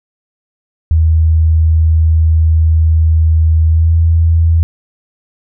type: tone with pitch glide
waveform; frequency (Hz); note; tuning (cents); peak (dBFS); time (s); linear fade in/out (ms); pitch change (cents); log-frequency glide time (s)
sine; 80.1 to 82.26; E2 to E2; -49 to -3; -6; 0.91-4.63; 0; +46; 3.69-3.93
effects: none